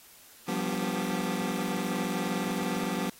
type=chord; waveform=sawtooth; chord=G dominant seventh; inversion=third; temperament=just; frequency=176.4 / 196 / 245 / 294 Hz; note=F3 / G3 / B3 / D4; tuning=+18 / 0 / -14 / +2 cents; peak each=-31 / -29 / -30 / -34 dBFS; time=0.48-3.1 s; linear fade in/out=5 ms; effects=white hiss -54 dBFS RMS until 3.19 s + AAC 48 kbps